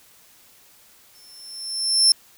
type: tone with exponential growth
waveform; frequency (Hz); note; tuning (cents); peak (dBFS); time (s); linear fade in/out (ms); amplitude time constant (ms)
35% pulse; 5350; E8; +25; -8; 1.15-2.12; 2; 210
effects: white hiss -53 dBFS RMS until 2.37 s